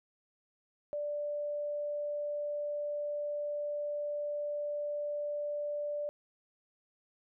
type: tone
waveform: sine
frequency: 587.3 Hz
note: D5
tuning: in tune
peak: -33 dBFS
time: 0.93-6.09 s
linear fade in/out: 0 ms
effects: none